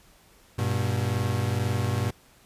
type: tone pair together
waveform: 40% pulse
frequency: 98.8 / 120.93 Hz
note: G2 / B2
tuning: +14 / -36 cents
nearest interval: minor third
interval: 350 cents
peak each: -26 dBFS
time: 0.58-2.11 s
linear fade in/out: 10 ms
effects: pink hiss -57 dBFS RMS until 2.45 s + resampled to 32000 Hz